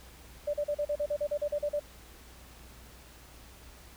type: tone bursts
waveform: sine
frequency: 587.3 Hz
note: D5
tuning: in tune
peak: -27 dBFS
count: 13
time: 0.47-1.797 s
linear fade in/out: 10 ms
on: 67 ms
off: 38 ms
effects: added 60 Hz sine -53 dBFS peak until 3.96 s + pink hiss -54 dBFS RMS until 3.96 s